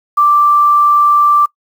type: tone with quantisation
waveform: sine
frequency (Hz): 1174.7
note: D6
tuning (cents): 0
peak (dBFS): -6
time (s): 0.17-1.46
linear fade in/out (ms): 10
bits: 6
effects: noise-tail reverb RT60 0.1 s tail -22 dB re dry